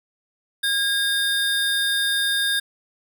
square tone pair together, 1624 / 3646 Hz, G#6 / A#7, -39 / -39 cents, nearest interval octave + major second, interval 1400 cents, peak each -23 dBFS, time 0.63-2.6 s, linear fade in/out 10 ms, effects none

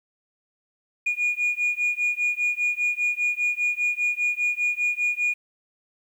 sine beating tone pair, 2439 / 2444 Hz, D#7 / D#7, -35 / -32 cents, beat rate 5 Hz, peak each -23 dBFS, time 1.06-5.34 s, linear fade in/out 10 ms, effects tanh soft clip ceiling -18 dBFS + 9-bit

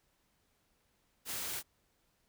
white noise, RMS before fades -39 dBFS, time 1.25-1.63 s, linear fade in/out 50 ms, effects pink hiss -75 dBFS RMS until 2.28 s

